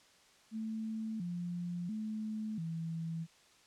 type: tone with pitch steps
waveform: sine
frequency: 220.5 / 175 / 216.4 / 164 Hz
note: A3 / F3 / A3 / E3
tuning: +4 / +4 / -29 / -9 cents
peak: -36 dBFS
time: 0.51-3.27 s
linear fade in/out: 50 ms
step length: 690 ms
effects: white hiss -64 dBFS RMS until 3.66 s + low-pass 7000 Hz 12 dB/octave